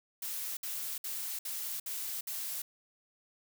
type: noise bursts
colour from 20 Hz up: blue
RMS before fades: -38 dBFS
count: 6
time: 0.22-2.62 s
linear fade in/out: 5 ms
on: 350 ms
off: 60 ms
effects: none